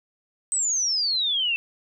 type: exponential sweep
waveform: sine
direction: down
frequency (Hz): 8260 to 2637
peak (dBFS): -21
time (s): 0.52-1.56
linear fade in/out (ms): 0
effects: none